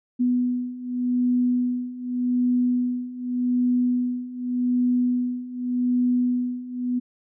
sine beating tone pair, 246.9 / 247.75 Hz, B3 / B3, 0 / +6 cents, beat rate 0.85 Hz, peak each -25 / -22 dBFS, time 0.19-7 s, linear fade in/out 20 ms, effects none

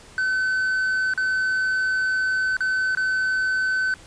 triangle tone with dropouts, 1521 Hz, F#6, 47 cents sharp, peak -18 dBFS, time 0.18-3.94 s, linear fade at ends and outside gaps 1 ms, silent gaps 1.137-1.176 / 2.568-2.606 / 2.95-2.972 s, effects pink hiss -47 dBFS RMS until 4.06 s + resampled to 22050 Hz

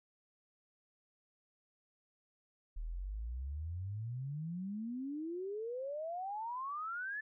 sine exponential sweep, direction up, 37.15 to 1760 Hz, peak -38 dBFS, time 2.76-7.21 s, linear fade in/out 10 ms, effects none

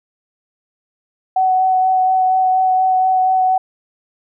sine tone with vibrato, 749 Hz, F#5, 21 cents sharp, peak -11 dBFS, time 1.36-3.58 s, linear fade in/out 5 ms, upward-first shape sine, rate 4.2 Hz, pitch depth 12 cents each way, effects none

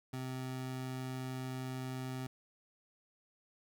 25% pulse tone, 129.5 Hz, C3, 17 cents flat, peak -35 dBFS, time 0.13-2.27 s, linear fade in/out 5 ms, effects none

